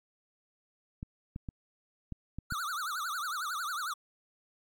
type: clicks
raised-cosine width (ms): 5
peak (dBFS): -26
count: 6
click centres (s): 1.029 / 1.361 / 1.488 / 2.123 / 2.386 / 2.523
type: tone with vibrato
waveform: square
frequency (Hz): 1318.5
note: E6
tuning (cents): 0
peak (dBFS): -34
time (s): 2.5-3.94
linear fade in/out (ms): 10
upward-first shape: triangle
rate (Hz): 11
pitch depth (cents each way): 260
effects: AAC 64 kbps